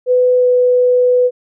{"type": "tone with pitch glide", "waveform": "sine", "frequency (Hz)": [500, 496.8], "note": ["B4", "B4"], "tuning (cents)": [21, 10], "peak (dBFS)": -8, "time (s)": [0.06, 1.31], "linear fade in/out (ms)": 50, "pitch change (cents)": -11, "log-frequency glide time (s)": [0.37, 0.47], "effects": []}